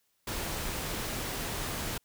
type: noise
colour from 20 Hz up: pink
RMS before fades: -35 dBFS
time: 0.27-1.98 s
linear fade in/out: 5 ms
effects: white hiss -74 dBFS RMS until 2.04 s